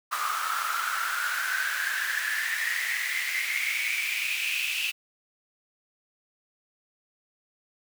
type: noise with high-pass filter sweep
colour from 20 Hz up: pink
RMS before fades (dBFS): -29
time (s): 0.11-4.92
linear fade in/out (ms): 20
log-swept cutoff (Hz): 1200 to 2700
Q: 9.6
effects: none